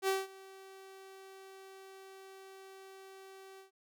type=tone with ADSR envelope; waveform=sawtooth; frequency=384.9 Hz; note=G4; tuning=32 cents flat; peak=-24 dBFS; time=0.02-3.71 s; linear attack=60 ms; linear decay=190 ms; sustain=-23 dB; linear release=120 ms; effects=none